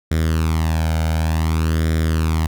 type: tone with flanger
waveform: sawtooth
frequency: 79.9 Hz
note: D#2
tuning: 47 cents sharp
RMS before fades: -18 dBFS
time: 0.11-2.47 s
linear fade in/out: 5 ms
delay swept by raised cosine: 0.55 to 1.35 ms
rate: 0.55 Hz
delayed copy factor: +0.7
effects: none